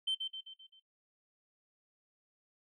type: tone with echo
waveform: sine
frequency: 3100 Hz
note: G7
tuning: 20 cents flat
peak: -28 dBFS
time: 0.07-0.15 s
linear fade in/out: 10 ms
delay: 130 ms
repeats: 5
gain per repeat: -6 dB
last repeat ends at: 0.8 s
effects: noise-tail reverb RT60 0.2 s tail -20 dB re dry + tanh soft clip ceiling -28 dBFS